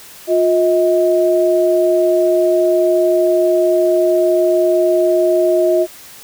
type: tone pair together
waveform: sine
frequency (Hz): 355.6 / 635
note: F4 / D#5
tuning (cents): +31 / +35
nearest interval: minor seventh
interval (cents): 1004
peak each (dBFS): -13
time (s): 0.27-5.87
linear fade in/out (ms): 50
effects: white hiss -38 dBFS RMS until 6.23 s